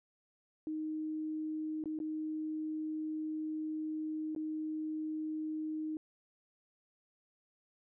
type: tone with dropouts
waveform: sine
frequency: 311.1 Hz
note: D#4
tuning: in tune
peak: -35 dBFS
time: 0.67-5.97 s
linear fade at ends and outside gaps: 1 ms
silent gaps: 1.839-1.857 / 1.989-2.001 / 4.35-4.362 s
effects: none